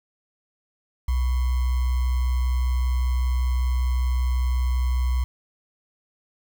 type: tone with sample-and-hold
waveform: sine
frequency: 62.6 Hz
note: B1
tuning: 24 cents sharp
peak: -19 dBFS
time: 1.08-5.24 s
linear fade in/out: 5 ms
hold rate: 1050 Hz
effects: none